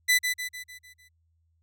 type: tone with echo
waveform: sawtooth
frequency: 1995 Hz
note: B6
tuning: 17 cents sharp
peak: -15 dBFS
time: 0.08-0.19 s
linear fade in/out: 20 ms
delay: 150 ms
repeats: 6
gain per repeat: -6 dB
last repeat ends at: 1.09 s
effects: added 82 Hz sine -66 dBFS peak until 1.62 s